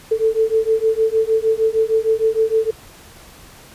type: beating tone pair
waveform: sine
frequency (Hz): 440 / 446.5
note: A4 / A4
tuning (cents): 0 / +25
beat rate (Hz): 6.5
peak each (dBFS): -17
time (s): 0.11-2.71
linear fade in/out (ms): 10
effects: pink hiss -43 dBFS RMS until 3.74 s + resampled to 32000 Hz